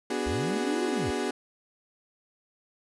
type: chord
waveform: 35% pulse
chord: G# half-diminished seventh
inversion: first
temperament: equal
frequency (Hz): 246.9 / 293.7 / 370 / 415.3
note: B3 / D4 / F#4 / G#4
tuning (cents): 0 / 0 / 0 / 0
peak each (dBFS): -32 / -33 / -31 / -31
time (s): 0.1-1.31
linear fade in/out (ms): 5
type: linear two-way sweep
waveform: triangle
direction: up then down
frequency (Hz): 57.1 to 368.1 to 57.1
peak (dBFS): -29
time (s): 0.26-1.11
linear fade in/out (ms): 10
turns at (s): 0.85
effects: resampled to 24000 Hz